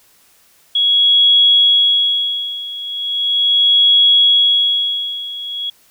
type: tone with tremolo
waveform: sine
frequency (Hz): 3333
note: G#7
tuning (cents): +5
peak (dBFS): -7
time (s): 0.75-5.7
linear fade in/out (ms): 5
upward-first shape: sine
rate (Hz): 0.38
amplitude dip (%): 85
effects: white hiss -52 dBFS RMS until 5.9 s